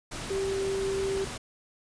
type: tone in noise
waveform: sine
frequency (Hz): 389.2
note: G4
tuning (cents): -12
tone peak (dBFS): -27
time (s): 0.3-1.25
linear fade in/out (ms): 10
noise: pink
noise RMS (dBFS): -37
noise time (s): 0.11-1.38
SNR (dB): +7
effects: resampled to 22050 Hz